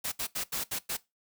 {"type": "noise bursts at uneven times", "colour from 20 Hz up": "white", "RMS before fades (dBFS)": -33, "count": 6, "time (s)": [[0.04, 0.12], [0.19, 0.27], [0.35, 0.44], [0.52, 0.64], [0.71, 0.79], [0.89, 0.97]], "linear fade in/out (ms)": 10, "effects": ["noise-tail reverb RT60 0.2 s tail -19 dB re dry"]}